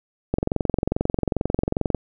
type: click train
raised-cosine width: 2 ms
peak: -7 dBFS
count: 37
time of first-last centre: 0.34-1.947 s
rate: 22.4 Hz
effects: none